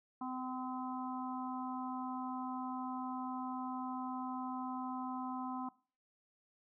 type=harmonic tone; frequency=256.1 Hz; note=C4; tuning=37 cents flat; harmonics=1 / 3 / 4 / 5; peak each=-41 / -44 / -44 / -50 dBFS; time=0.21-5.69 s; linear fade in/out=5 ms; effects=noise-tail reverb RT60 0.4 s tail -21 dB re dry